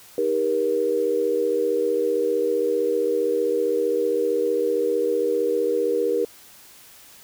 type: tone cluster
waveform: sine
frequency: 313.5 / 400 / 475.4 Hz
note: D#4 / G4 / A#4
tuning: +13 / +35 / +34 cents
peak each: -29 / -24 / -21 dBFS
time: 0.18-6.25 s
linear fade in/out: 2 ms
effects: white hiss -48 dBFS RMS until 7.23 s